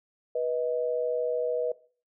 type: tone pair together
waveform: sine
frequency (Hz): 488.5 / 629.2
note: B4 / D#5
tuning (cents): -19 / +19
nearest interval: major third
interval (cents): 438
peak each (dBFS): -27 / -31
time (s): 0.35-1.72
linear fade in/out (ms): 5
effects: noise-tail reverb RT60 0.4 s tail -18 dB re dry